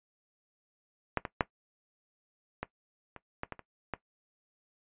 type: clicks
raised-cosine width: 0.5 ms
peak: -12 / -19 / -9 / -19 / -29 / -19 / -22 / -30 / -18 dBFS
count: 9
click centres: 1.173 / 1.252 / 1.408 / 2.63 / 3.163 / 3.434 / 3.523 / 3.593 / 3.937 s
effects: noise-tail reverb RT60 0.1 s tail -17 dB re dry + resampled to 8000 Hz